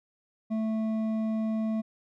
sine tone with hard clipping, 220 Hz, A3, in tune, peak -28 dBFS, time 0.5-1.82 s, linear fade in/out 20 ms, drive 7 dB, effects none

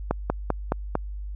slowing click train, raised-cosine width 1 ms, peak -8 dBFS, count 5, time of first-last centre 0.11-0.954 s, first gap 190 ms, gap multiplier 1.07, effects added 50 Hz sine -31 dBFS peak until 1.35 s

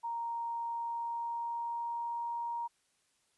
sine tone with pitch glide, 932.3 to 939.3 Hz, A#5 to A#5, 0 to +13 cents, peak -34 dBFS, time 0.03-2.68 s, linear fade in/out 20 ms, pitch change +13 cents, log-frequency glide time 0.67-2.23 s, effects white hiss -74 dBFS RMS until 3.37 s + resampled to 24000 Hz

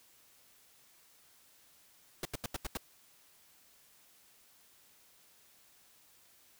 pink noise bursts, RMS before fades -37 dBFS, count 6, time 2.23-2.772 s, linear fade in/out 2 ms, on 22 ms, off 82 ms, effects white hiss -64 dBFS RMS until 6.59 s

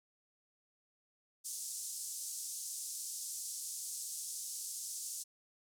white band-pass noise, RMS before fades -43 dBFS, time 1.44-5.24 s, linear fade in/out 20 ms, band 5600 to 10000 Hz, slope 24 dB/octave, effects none

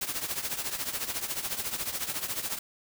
white noise with tremolo, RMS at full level -30 dBFS, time 0.01-2.59 s, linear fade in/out 5 ms, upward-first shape triangle, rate 14 Hz, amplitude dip 80%, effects none

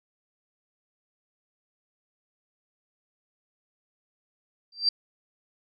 sine tone with exponential growth, 4699 Hz, D8, in tune, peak -16 dBFS, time 4.72-4.89 s, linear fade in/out 5 ms, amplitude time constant 36 ms, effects none

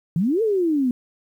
sine exponential two-way sweep, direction up then down, 154.1 to 463.3 to 239.2 Hz, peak -17 dBFS, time 0.16-0.91 s, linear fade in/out 2 ms, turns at 0.42 s, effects 9-bit

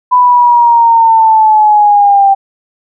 sine linear sweep, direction down, 999 to 782 Hz, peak -3 dBFS, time 0.11-2.35 s, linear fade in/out 20 ms, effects none

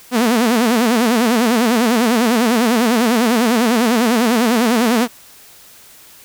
sawtooth tone with vibrato, 233.1 Hz, A#3, in tune, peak -8 dBFS, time 0.11-5.08 s, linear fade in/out 50 ms, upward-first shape sine, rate 10 Hz, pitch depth 140 cents each way, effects white hiss -43 dBFS RMS until 6.24 s

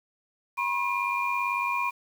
sine tone cluster, 973 / 1071 / 2407 Hz, B5 / C6 / D7, -26 / +40 / +42 cents, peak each -29 dBFS, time 0.57-1.91 s, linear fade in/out 20 ms, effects tanh soft clip ceiling -15 dBFS + 8-bit

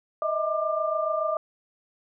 sine tone cluster, 619 / 646 / 1193 Hz, D#5 / E5 / D6, -9 / -35 / +27 cents, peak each -28 dBFS, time 0.22-1.37 s, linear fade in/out 2 ms, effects none

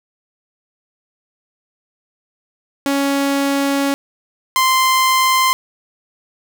sawtooth tone pair in turn, 278.4 / 1041.7 Hz, C#4 / C6, +8 / -8 cents, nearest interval octave + major seventh, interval 2284 cents, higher second, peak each -11 / -8 dBFS, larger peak second, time 2.86-3.94 / 4.56-5.53 s, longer first, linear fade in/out 0 ms, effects none

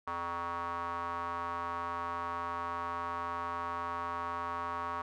square tone with band-pass filter, 85.8 Hz, F2, 30 cents flat, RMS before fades -37 dBFS, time 0.07-5.02 s, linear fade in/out 5 ms, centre 1100 Hz, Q 5, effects none

